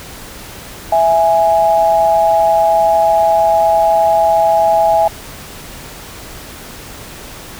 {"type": "tone pair together", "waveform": "sine", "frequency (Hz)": [659.2, 830.6], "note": ["E5", "G#5"], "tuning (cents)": [0, 0], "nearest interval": "major third", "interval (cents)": 400, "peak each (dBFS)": -11, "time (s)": [0.92, 5.08], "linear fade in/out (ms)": 5, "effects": ["pink hiss -32 dBFS RMS until 7.59 s"]}